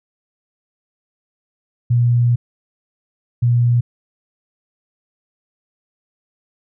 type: tone bursts at uneven times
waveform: sine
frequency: 120.3 Hz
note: B2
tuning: 45 cents flat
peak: -11 dBFS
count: 2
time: 1.9-2.36 / 3.42-3.81 s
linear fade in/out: 10 ms
effects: none